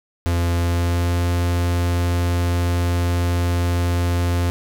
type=tone with pitch glide; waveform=45% pulse; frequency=86 to 87.25 Hz; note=F2 to F2; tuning=-26 to -1 cents; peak=-17 dBFS; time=0.26-4.5 s; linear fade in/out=0 ms; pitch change=+25 cents; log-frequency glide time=0.56-1.26 s; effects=none